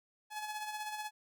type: tone with tremolo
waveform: sawtooth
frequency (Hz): 850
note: G#5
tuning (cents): +40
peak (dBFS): -33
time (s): 0.3-1.11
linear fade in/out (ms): 50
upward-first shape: sine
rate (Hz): 16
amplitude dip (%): 50
effects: none